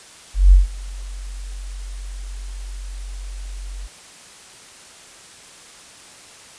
sine tone with ADSR envelope, 46.25 Hz, F#1, in tune, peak -4 dBFS, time 0.34-3.88 s, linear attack 180 ms, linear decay 150 ms, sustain -24 dB, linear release 25 ms, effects white hiss -43 dBFS RMS until 6.58 s + resampled to 22050 Hz

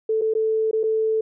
sine tone with dropouts, 440 Hz, A4, in tune, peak -18 dBFS, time 0.09-1.21 s, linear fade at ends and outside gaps 5 ms, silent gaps 0.213-0.217 / 0.338-0.35 / 0.712-0.73 / 0.833-0.837 s, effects none

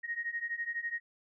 sine beating tone pair, 1864.7 / 1876.7 Hz, A#6 / A#6, 0 / +11 cents, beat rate 12 Hz, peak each -38 / -36 dBFS, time 0.03-1 s, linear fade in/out 20 ms, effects none

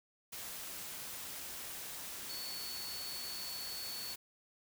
sine tone in noise, 4435 Hz, C#8, in tune, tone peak -43 dBFS, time 2.29-4.14 s, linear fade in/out 10 ms, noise white, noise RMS -45 dBFS, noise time 0.32-4.16 s, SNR -1 dB, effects none

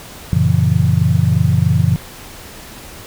sine chord, F# dominant seventh, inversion none, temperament just, 92.5 / 115.62 / 138.75 / 166.5 Hz, F#2 / A#2 / C#3 / E3, 0 / -14 / +2 / +18 cents, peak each -16 dBFS, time 0.33-1.96 s, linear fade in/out 0 ms, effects pink hiss -35 dBFS RMS until 3.06 s

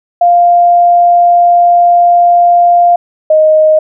sine tone pair in turn, 698.5 / 622.3 Hz, F5 / D#5, 0 / 0 cents, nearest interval major second, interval 200 cents, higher first, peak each -3 dBFS, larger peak neither, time 0.21-2.96 / 3.3-3.79 s, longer first, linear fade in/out 5 ms, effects none

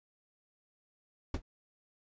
brown noise with exponential decay, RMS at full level -23 dBFS, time 1.34-1.42 s, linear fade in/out 5 ms, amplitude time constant 17 ms, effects resampled to 16000 Hz

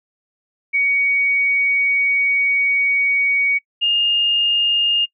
sine tone pair in turn, 2245 / 2829 Hz, C#7 / F7, +21 / +22 cents, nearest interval major third, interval 401 cents, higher second, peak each -14 dBFS, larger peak neither, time 0.73-3.59 / 3.81-5.06 s, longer first, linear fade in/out 20 ms, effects noise-tail reverb RT60 0.1 s tail -23 dB re dry

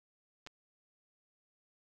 clicks, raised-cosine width 0.2 ms, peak -30 dBFS, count 2, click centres 0.465 / 0.472 s, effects none

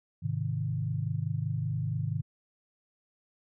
sine chord, Ab major, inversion none, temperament equal with one note detuned, 105.09 / 130.81 / 155.56 Hz, Ab2 / C3 / Eb3, +21 / 0 / 0 cents, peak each -33 dBFS, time 0.22-2.22 s, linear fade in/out 20 ms, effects none

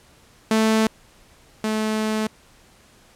sawtooth tone pair in turn, 220 / 216.8 Hz, A3 / A3, 0 / -25 cents, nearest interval unison, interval 25 cents, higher first, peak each -12 / -17 dBFS, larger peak first, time 0.51-0.87 / 1.64-2.27 s, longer second, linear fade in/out 2 ms, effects pink hiss -53 dBFS RMS until 3.15 s + low-pass 11000 Hz 12 dB/octave

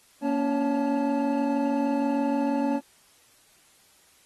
triangle tone cluster, 234.1 / 280.5 / 559 / 872 Hz, A#3 / C#4 / C#5 / A5, +8 / +21 / +14 / -16 cents, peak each -27 / -23 / -29 / -30 dBFS, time 0.21-2.81 s, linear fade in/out 50 ms, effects white hiss -59 dBFS RMS until 4.25 s + AAC 32 kbps

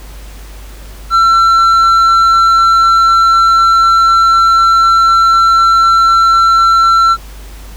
sine tone with tanh clipping, 1348 Hz, E6, 38 cents sharp, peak -6 dBFS, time 1.1-7.17 s, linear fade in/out 50 ms, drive 6 dB, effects added 50 Hz sine -28 dBFS peak until 7.76 s + pink hiss -37 dBFS RMS until 7.76 s

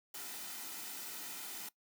white noise with comb filter, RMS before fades -45 dBFS, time 0.14-1.69 s, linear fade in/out 5 ms, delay 1.8 ms, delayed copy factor -0.5, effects noise-tail reverb RT60 0.1 s tail -19 dB re dry + high-pass 200 Hz 12 dB/octave

